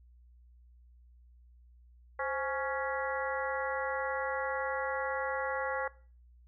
harmonic tone with a mistuned harmonic, 278.3 Hz, C#4, 7 cents sharp, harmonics 2 / 3 / 4 / 5 / 6 / 7, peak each -36 / -38 / -39 / -40 / -41 / -41 dBFS, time 2.19-5.88 s, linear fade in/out 5 ms, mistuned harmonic 2, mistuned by -100 cents, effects noise-tail reverb RT60 0.4 s tail -20 dB re dry + added 60 Hz sine -56 dBFS peak until 6.47 s

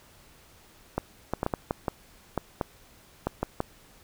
clicks, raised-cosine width 1 ms, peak -12 dBFS, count 12, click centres 0.98 / 1.336 / 1.431 / 1.464 / 1.538 / 1.709 / 1.882 / 2.377 / 2.612 / 3.27 / 3.43 / 3.604 s, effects pink hiss -56 dBFS RMS until 4.03 s

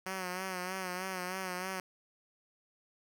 5% pulse tone with vibrato, 185 Hz, F#3, in tune, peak -25 dBFS, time 0.06-1.8 s, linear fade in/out 2 ms, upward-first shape sine, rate 3.2 Hz, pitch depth 52 cents each way, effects none

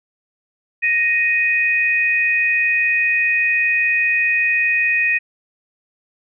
sine tone pair together, 1868 / 2493 Hz, A#6 / D#7, +3 / +3 cents, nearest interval perfect fourth, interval 500 cents, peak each -18 / -16 dBFS, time 0.82-5.19 s, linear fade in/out 20 ms, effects none

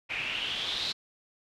white noise with low-pass filter sweep, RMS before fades -33 dBFS, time 0.09-0.93 s, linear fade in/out 20 ms, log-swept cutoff 2400 to 4100 Hz, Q 6, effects none

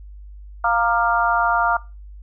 harmonic tone with a mistuned harmonic, 232.7 Hz, A#3, 3 cents flat, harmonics 3 / 4 / 5 / 6, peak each -21 / -21 / -21 / -21 dBFS, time 0.64-1.77 s, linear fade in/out 5 ms, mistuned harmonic 5, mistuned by +37 cents, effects noise-tail reverb RT60 0.3 s tail -22 dB re dry + added 50 Hz sine -36 dBFS peak until 2.22 s

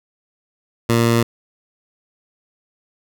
15% pulse tone, 116.54 Hz, A#2, in tune, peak -7 dBFS, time 0.89-1.23 s, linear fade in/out 5 ms, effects none

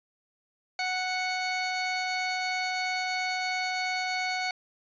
30% pulse tone pair together, 740 / 2217 Hz, F#5 / C#7, 0 / 0 cents, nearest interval octave + perfect fifth, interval 1900 cents, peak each -28 dBFS, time 0.79-4.51 s, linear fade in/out 2 ms, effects resampled to 16000 Hz

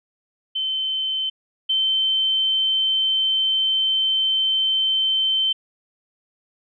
sine tone pair in turn, 3078 / 3093 Hz, G7 / G7, -32 / -24 cents, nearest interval unison, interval 8 cents, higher second, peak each -21 / -17 dBFS, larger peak second, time 0.55-1.3 / 1.69-5.53 s, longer second, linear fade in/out 10 ms, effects none

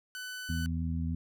sawtooth tone, 1500 Hz, F#6, 23 cents sharp, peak -35 dBFS, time 0.15-0.66 s, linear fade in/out 0 ms
harmonic tone, 82.41 Hz, E2, in tune, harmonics 1 / 2 / 3, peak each -32 / -35 / -37 dBFS, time 0.49-1.15 s, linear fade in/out 5 ms
effects none

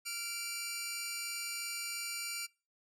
10% pulse tone pair together, 1387.8 / 2334 Hz, F6 / D7, -11 / -11 cents, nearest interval major sixth, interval 900 cents, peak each -35 / -29 dBFS, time 0.05-2.47 s, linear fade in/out 20 ms, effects noise-tail reverb RT60 0.3 s tail -23 dB re dry + low-pass 12000 Hz 12 dB/octave

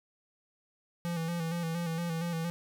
square tone with vibrato, 167.7 Hz, E3, 30 cents sharp, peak -32 dBFS, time 1.05-2.5 s, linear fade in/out 0 ms, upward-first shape square, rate 4.3 Hz, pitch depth 42 cents each way, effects none

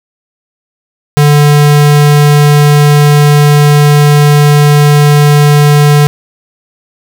square tone, 146.83 Hz, D3, in tune, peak -3 dBFS, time 1.17-6.07 s, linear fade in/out 0 ms, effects none

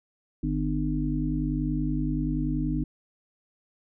harmonic tone with a mistuned harmonic, 50.5 Hz, G#1, 48 cents flat, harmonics 1 / 3 / 5 / 6, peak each -30 / -30 / -30 / -30 dBFS, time 0.43-2.84 s, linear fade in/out 5 ms, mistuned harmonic 1, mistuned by -25 cents, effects none

